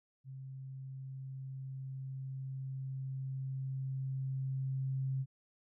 sine tone with level ramp, 133.2 Hz, C3, 31 cents sharp, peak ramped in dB -44 to -32 dBFS, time 0.24-5.26 s, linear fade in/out 50 ms, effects none

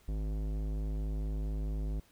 sine tone with tanh clipping, 52.2 Hz, G#1, 10 cents sharp, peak -34 dBFS, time 0.08-2 s, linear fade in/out 5 ms, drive 17 dB, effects pink hiss -65 dBFS RMS until 2.11 s

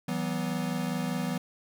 square chord, E suspended second, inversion none, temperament equal with one note detuned, 164.81 / 189.76 / 246.9 Hz, E3 / F#3 / B3, 0 / +44 / 0 cents, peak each -34 dBFS, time 0.08-1.38 s, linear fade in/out 5 ms, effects none

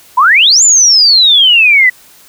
sine exponential two-way sweep, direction up then down, 940 to 7330 to 1945 Hz, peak -3 dBFS, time 0.17-1.9 s, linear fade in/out 10 ms, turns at 0.63 s, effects white hiss -41 dBFS RMS until 2.28 s

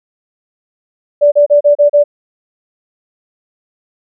sine tone bursts, 583 Hz, D5, 13 cents flat, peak -4 dBFS, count 6, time 1.21-2.04 s, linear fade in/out 20 ms, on 110 ms, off 34 ms, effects none

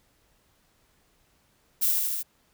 violet noise with echo, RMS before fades -23 dBFS, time 1.81-1.92 s, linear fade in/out 20 ms, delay 78 ms, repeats 4, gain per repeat -2 dB, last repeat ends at 2.232 s, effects pink hiss -66 dBFS RMS until 2.53 s

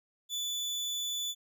30% pulse tone, 3476 Hz, A7, 22 cents flat, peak -30 dBFS, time 0.29-1.35 s, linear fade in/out 50 ms, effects none

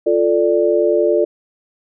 sine chord, D minor, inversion first, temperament equal, 349.2 / 440 / 587.3 Hz, F4 / A4 / D5, 0 / 0 / 0 cents, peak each -16 dBFS, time 0.06-1.25 s, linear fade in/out 10 ms, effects none

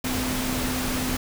sine tone in noise, 254.7 Hz, C4, 46 cents flat, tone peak -28 dBFS, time 0.04-1.17 s, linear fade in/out 5 ms, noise pink, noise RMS -28 dBFS, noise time 0.04-1.17 s, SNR -3 dB, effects none

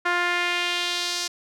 sawtooth tone with band-pass filter sweep, 351.5 Hz, F4, 11 cents sharp, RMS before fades -25 dBFS, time 0.05-1.28 s, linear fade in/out 10 ms, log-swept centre 1500 to 5400 Hz, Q 1.8, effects none

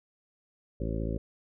harmonic tone, 55.1 Hz, A1, 3 cents sharp, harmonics 1 / 2 / 3 / 4 / 5 / 6 / 7 / 9 / 10, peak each -33 / -36 / -38 / -39 / -40 / -41 / -41 / -43 / -43 dBFS, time 0.8-1.18 s, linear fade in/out 5 ms, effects none

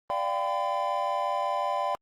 triangle chord, G dominant seventh, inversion second, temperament equal with one note detuned, 587.3 / 698.5 / 784 / 1013.2 Hz, D5 / F5 / G5 / B5, 0 / 0 / 0 / +44 cents, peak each -30 / -31 / -30 / -28 dBFS, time 0.1-1.95 s, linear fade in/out 0 ms, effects Opus 24 kbps

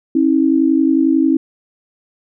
sine tone pair together, 270.3 / 321.4 Hz, C#4 / E4, -44 / -44 cents, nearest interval minor third, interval 300 cents, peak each -13 dBFS, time 0.15-1.37 s, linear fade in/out 5 ms, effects none

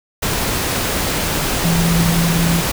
sine tone in noise, 168.1 Hz, E3, 34 cents sharp, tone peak -14 dBFS, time 1.64-2.61 s, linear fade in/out 10 ms, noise pink, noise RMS -19 dBFS, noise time 0.22-2.72 s, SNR +2 dB, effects none

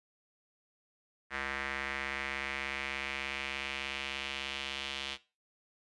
square tone with band-pass filter sweep, 68.3 Hz, C#2, 25 cents flat, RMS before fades -38 dBFS, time 1.3-5.18 s, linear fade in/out 50 ms, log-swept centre 1800 to 3200 Hz, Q 2.6, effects noise-tail reverb RT60 0.3 s tail -18 dB re dry + resampled to 24000 Hz

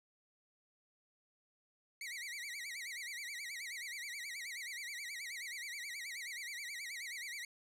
sawtooth tone with vibrato, 2093 Hz, C7, in tune, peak -39 dBFS, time 2.01-7.45 s, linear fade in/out 2 ms, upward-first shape sine, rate 9.4 Hz, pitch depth 190 cents each way, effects low-pass 12000 Hz 12 dB/octave

